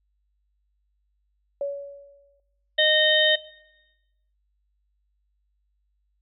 sine tone with exponential decay, 564 Hz, C#5, 30 cents sharp, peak -23 dBFS, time 1.61-2.4 s, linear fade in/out 2 ms, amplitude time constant 170 ms
harmonic tone, 616 Hz, D#5, 17 cents flat, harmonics 1 / 3 / 5 / 6, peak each -22 / -22 / -22 / -22 dBFS, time 2.78-3.36 s, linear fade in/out 10 ms
effects noise-tail reverb RT60 1.0 s tail -20 dB re dry + added 50 Hz sine -68 dBFS peak until 6.21 s

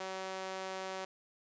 sawtooth tone with high-pass filter, 189.3 Hz, F#3, 40 cents sharp, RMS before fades -41 dBFS, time 0-1.05 s, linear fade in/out 5 ms, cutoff 540 Hz, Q 1.2, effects resampled to 16000 Hz + 11-bit

